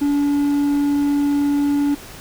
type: tone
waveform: triangle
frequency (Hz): 286.8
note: D4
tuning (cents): -41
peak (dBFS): -13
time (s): 0.01-1.95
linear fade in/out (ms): 10
effects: pink hiss -38 dBFS RMS until 2.2 s

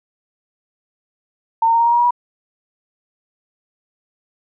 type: tone with pitch steps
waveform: sine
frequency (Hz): 908 / 916.4 / 924.9 / 933.5 / 942.2 / 950.9 / 959.8 / 968.7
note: A#5 / A#5 / A#5 / A#5 / A#5 / A#5 / B5 / B5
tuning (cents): -46 / -30 / -14 / +2 / +18 / +34 / -50 / -34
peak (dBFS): -11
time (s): 1.62-2.108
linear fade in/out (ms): 5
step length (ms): 61
effects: none

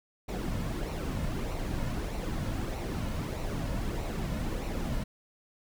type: noise with flanger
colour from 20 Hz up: brown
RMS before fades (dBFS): -33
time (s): 0.28-5.04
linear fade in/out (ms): 10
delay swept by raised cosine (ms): 0.6 to 2.6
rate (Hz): 1.6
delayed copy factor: -0.5
effects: none

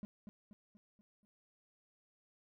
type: tone with echo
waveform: triangle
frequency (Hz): 207.3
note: G#3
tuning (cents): -3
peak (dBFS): -39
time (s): 0.03-0.05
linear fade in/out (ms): 0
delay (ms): 240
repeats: 5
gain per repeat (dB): -6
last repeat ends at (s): 1.25
effects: none

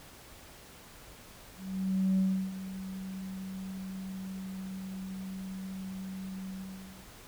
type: tone with ADSR envelope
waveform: sine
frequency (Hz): 189.8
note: F#3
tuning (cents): +44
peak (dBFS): -22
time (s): 1.56-7.1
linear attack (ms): 620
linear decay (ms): 330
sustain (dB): -15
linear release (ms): 600
effects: tanh soft clip ceiling -21 dBFS + pink hiss -52 dBFS RMS until 7.27 s

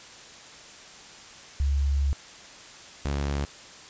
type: tone pair in turn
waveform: sine / sawtooth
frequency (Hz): 70 / 70.77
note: C#2 / C#2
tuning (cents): +18 / +36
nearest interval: unison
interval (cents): 18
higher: second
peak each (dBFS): -21 / -22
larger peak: first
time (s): 1.6-2.13 / 3.05-3.45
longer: first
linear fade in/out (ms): 0
effects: white hiss -46 dBFS RMS until 3.89 s + resampled to 16000 Hz

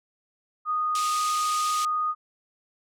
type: tone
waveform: sine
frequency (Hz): 1237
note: D#6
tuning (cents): -10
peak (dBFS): -23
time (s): 0.65-2.15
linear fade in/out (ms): 50
type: band-pass noise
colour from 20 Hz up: white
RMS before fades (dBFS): -34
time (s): 0.95-1.85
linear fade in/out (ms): 2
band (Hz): 2300 to 8600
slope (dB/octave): 24
effects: none

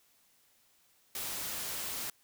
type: noise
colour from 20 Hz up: white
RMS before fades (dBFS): -38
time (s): 1.15-2.1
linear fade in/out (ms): 2
effects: white hiss -68 dBFS RMS until 2.23 s

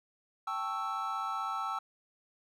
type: chord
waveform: triangle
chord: A dominant seventh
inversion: third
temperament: equal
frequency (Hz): 784 / 880 / 1108.7 / 1318.5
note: G5 / A5 / C#6 / E6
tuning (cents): 0 / 0 / 0 / 0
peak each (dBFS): -38 / -39 / -39 / -33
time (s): 0.47-1.79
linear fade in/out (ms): 5
effects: none

